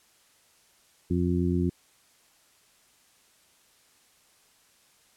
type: harmonic tone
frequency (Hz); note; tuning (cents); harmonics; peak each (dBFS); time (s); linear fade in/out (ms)
88.1; F2; +16; 1 / 2 / 3 / 4; -28 / -27 / -29 / -30; 1.1-1.7; 10
effects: white hiss -62 dBFS RMS until 5.16 s + low-pass 11000 Hz 12 dB/octave